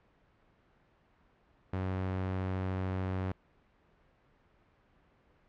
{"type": "tone", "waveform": "sawtooth", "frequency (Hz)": 93.7, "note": "F#2", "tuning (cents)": 22, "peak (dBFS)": -28, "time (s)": [1.73, 3.32], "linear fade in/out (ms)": 5, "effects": ["pink hiss -67 dBFS RMS until 5.48 s", "low-pass 2000 Hz 12 dB/octave"]}